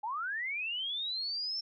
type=linear sweep; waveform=sine; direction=up; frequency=810 to 5420 Hz; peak=-33 dBFS; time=0.03-1.61 s; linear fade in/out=10 ms; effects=none